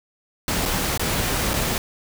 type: noise with dropouts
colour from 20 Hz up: pink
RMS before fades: -23 dBFS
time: 0.48-1.78 s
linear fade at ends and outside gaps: 1 ms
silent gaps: 0.654-0.658 / 0.976-0.995 / 1.534-1.539 s
effects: none